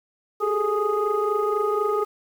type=tone cluster; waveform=sine; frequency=385.4 / 413.6 / 437.6 / 835 / 1243 Hz; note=G4 / G#4 / A4 / G#5 / D#6; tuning=-29 / -7 / -9 / +9 / -2 cents; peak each=-32 / -23 / -26 / -32 / -25 dBFS; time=0.4-2.05 s; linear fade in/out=20 ms; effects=tanh soft clip ceiling -12 dBFS + 8-bit